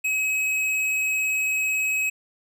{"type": "tone with hard clipping", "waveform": "triangle", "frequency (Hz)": 2553, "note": "D#7", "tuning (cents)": 44, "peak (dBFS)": -23, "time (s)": [0.04, 2.1], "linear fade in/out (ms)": 10, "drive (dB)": 14, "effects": []}